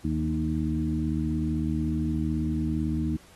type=harmonic tone with a mistuned harmonic; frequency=77.78 Hz; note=D#2; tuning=in tune; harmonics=1 / 2 / 3 / 4; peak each=-30 / -30 / -30 / -30 dBFS; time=0.04-3.17 s; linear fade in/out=10 ms; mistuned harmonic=2; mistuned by=+20 cents; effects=pink hiss -55 dBFS RMS until 3.35 s + AAC 32 kbps